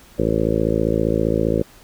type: harmonic tone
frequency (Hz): 55.1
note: A1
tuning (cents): +3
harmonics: 1 / 2 / 3 / 4 / 5 / 6 / 7 / 8 / 9 / 10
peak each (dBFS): -27 / -26 / -25 / -25 / -28 / -24 / -25 / -26 / -24 / -27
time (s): 0.18-1.63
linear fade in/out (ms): 10
effects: pink hiss -48 dBFS RMS until 1.83 s